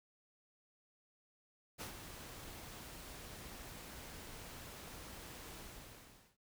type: noise with ADSR envelope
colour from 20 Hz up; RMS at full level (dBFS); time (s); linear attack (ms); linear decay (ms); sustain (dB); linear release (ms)
pink; -44; 1.78-6.37; 33; 110; -7; 780
effects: none